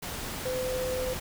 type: tone in noise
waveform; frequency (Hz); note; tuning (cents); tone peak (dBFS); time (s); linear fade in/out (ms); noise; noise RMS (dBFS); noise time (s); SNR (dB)
sine; 510; C5; -44; -29; 0.45-1.14; 10; pink; -36; 0.02-1.2; +4
effects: none